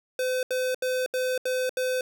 square tone bursts, 510 Hz, C5, 44 cents flat, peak -25 dBFS, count 6, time 0.19-2.01 s, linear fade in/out 2 ms, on 240 ms, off 76 ms, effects none

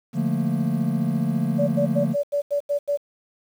triangle chord, Bb major seventh, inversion first, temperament just, 145.68 / 174.81 / 218.5 / 233.1 Hz, D3 / F3 / A3 / Bb3, -14 / +2 / -12 / 0 cents, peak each -24 dBFS, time 0.13-2.16 s, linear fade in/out 50 ms
sine tone bursts, 575 Hz, D5, 37 cents flat, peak -19 dBFS, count 8, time 1.58-2.975 s, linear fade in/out 20 ms, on 100 ms, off 85 ms
effects 8-bit

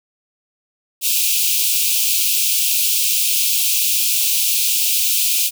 white high-pass noise, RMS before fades -17 dBFS, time 1.01-5.51 s, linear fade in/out 50 ms, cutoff 2400 Hz, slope 96 dB/octave, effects none

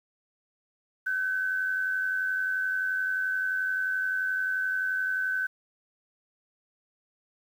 sine tone pair together, 1522.5 / 1614 Hz, F#6 / G#6, +49 / -50 cents, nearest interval minor second, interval 101 cents, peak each -26 / -37 dBFS, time 1.06-5.47 s, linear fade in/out 10 ms, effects 9-bit

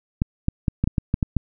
clicks, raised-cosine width 5 ms, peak -7 dBFS, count 9, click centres 0.219 / 0.484 / 0.682 / 0.84 / 0.875 / 0.982 / 1.141 / 1.228 / 1.367 s, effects none

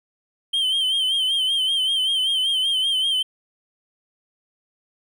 triangle tone with vibrato, 3126 Hz, G7, 6 cents flat, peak -17 dBFS, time 0.53-3.23 s, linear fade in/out 10 ms, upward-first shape sine, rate 5.2 Hz, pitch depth 64 cents each way, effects none

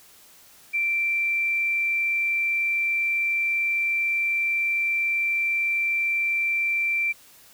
sine tone, 2349 Hz, D7, in tune, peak -21 dBFS, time 0.73-7.13 s, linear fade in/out 20 ms, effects white hiss -52 dBFS RMS until 7.53 s

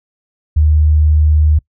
sine tone, 76.4 Hz, D#2, 31 cents flat, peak -7 dBFS, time 0.56-1.59 s, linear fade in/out 10 ms, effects noise-tail reverb RT60 0.1 s tail -23 dB re dry

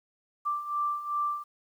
sine beating tone pair, 1174.7 / 1177.3 Hz, D6 / D6, 0 / +4 cents, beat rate 2.6 Hz, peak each -34 / -29 dBFS, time 0.45-1.44 s, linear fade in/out 20 ms, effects 10-bit

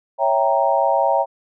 sine chord, C# diminished seventh, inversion none, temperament equal, 554.4 / 659.3 / 784 / 932.3 Hz, C#5 / E5 / G5 / Bb5, 0 / 0 / 0 / 0 cents, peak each -20 dBFS, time 0.18-1.26 s, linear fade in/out 50 ms, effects none

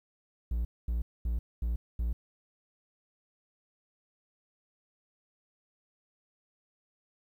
triangle tone bursts, 58.27 Hz, A#1, in tune, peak -26 dBFS, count 5, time 0.51-2.13 s, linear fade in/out 5 ms, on 140 ms, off 230 ms, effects 11-bit

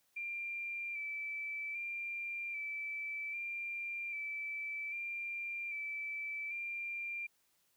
sine tone with vibrato, 2349 Hz, D7, in tune, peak -38 dBFS, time 0.16-7.27 s, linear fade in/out 10 ms, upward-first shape square, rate 0.63 Hz, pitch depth 24 cents each way, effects white hiss -75 dBFS RMS until 7.76 s

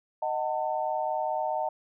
sine chord, D# diminished, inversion none, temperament just, 622.3 / 746.7 / 896 Hz, D#5 / F#5 / A5, 0 / +16 / +31 cents, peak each -31 dBFS, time 0.22-1.69 s, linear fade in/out 5 ms, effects none

